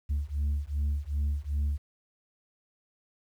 sine beating tone pair, 71.1 / 73.7 Hz, C#2 / D2, +45 / +7 cents, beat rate 2.6 Hz, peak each -28 dBFS, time 0.09-1.78 s, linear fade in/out 20 ms, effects tanh soft clip ceiling -24 dBFS + 10-bit

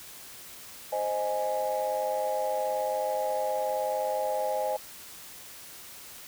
sine chord, Ab major, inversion first, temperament equal, 523.3 / 622.3 / 830.6 Hz, C5 / Eb5 / Ab5, 0 / 0 / 0 cents, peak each -30 dBFS, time 0.92-4.77 s, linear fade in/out 10 ms, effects tanh soft clip ceiling -20 dBFS + white hiss -46 dBFS RMS until 6.27 s

